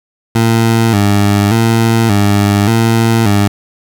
20% pulse tone with vibrato, 107.7 Hz, A2, 37 cents flat, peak -3 dBFS, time 0.35-3.48 s, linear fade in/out 5 ms, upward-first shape square, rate 0.86 Hz, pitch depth 100 cents each way, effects 7-bit

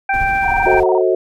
harmonic tone, 784 Hz, G5, in tune, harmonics 1 / 2 / 3, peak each -16 / -19 / -21 dBFS, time 0.09-0.8 s, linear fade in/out 5 ms
brown noise with tremolo, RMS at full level -25 dBFS, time 0.13-0.84 s, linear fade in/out 10 ms, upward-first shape sine, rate 14 Hz, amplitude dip 35%
sine tone with vibrato, 830.6 Hz, G#5, in tune, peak -18 dBFS, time 0.42-1.02 s, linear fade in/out 50 ms, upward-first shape square, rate 17 Hz, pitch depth 200 cents each way
sine chord, F# diminished seventh, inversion none, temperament just, 370 / 444 / 532.8 / 639.4 Hz, F#4 / A4 / C5 / Eb5, 0 / +16 / +31 / +47 cents, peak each -14 / -19 / -20 / -19 dBFS, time 0.66-1.15 s, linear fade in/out 5 ms
effects none

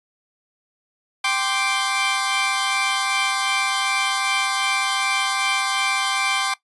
15% pulse chord, G suspended fourth, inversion none, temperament equal, 784 / 1046.5 / 1174.7 Hz, G5 / C6 / D6, 0 / 0 / 0 cents, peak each -18 dBFS, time 1.24-6.54 s, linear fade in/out 5 ms, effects noise-tail reverb RT60 0.1 s tail -17 dB re dry + resampled to 24000 Hz

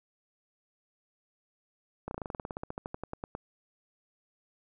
slowing click train, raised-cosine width 1 ms, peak -22 dBFS, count 21, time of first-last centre 2.08-3.351 s, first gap 31 ms, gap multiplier 1.07, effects none

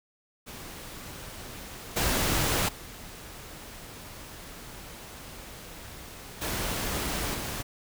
pink noise with level steps, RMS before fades -42 / -26 / -44 / -31 / -34 dBFS, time 0.46-7.63 s, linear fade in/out 20 ms, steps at 1.96 / 2.68 / 6.41 / 7.34 s, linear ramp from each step 10 ms, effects none

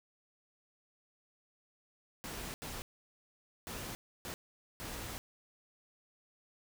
pink noise bursts at uneven times, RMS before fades -43 dBFS, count 5, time 2.24-2.54 / 2.62-2.82 / 3.67-3.95 / 4.25-4.34 / 4.8-5.18 s, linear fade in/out 0 ms, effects none

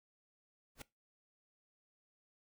pink noise with exponential growth, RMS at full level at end -41 dBFS, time 0.75-0.82 s, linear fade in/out 5 ms, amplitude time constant 15 ms, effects noise-tail reverb RT60 0.2 s tail -19 dB re dry

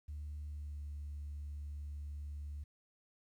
sine tone with pitch glide, 74.3 to 73.11 Hz, D2 to D2, +21 to -7 cents, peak -40 dBFS, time 0.08-2.64 s, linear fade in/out 10 ms, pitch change -28 cents, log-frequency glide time 0.47-0.81 s, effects tanh soft clip ceiling -38 dBFS + 12-bit

